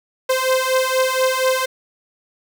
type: beating tone pair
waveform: sawtooth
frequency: 517 / 521.2 Hz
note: C5 / C5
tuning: -21 / -7 cents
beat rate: 4.2 Hz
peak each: -15 dBFS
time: 0.29-1.66 s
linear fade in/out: 10 ms
effects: none